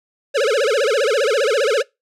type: tone with vibrato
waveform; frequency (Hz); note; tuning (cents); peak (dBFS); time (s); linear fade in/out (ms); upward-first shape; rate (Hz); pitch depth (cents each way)
square; 493.9; B4; 0; -15; 0.34-1.83; 20; sine; 15; 280
effects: noise-tail reverb RT60 0.2 s tail -23 dB re dry + low-pass 7000 Hz 12 dB/octave